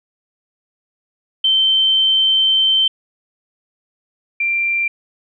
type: tone pair in turn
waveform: sine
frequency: 3105 / 2367 Hz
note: G7 / D7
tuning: -17 / +13 cents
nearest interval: perfect fourth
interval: 470 cents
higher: first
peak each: -11 / -15 dBFS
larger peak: first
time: 1.44-2.88 / 4.4-4.88 s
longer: first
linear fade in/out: 5 ms
effects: none